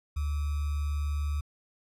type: tone with sample-and-hold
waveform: sine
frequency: 73.42 Hz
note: D2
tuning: in tune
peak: -27 dBFS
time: 0.16-1.41 s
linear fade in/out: 10 ms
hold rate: 1225 Hz
effects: resampled to 32000 Hz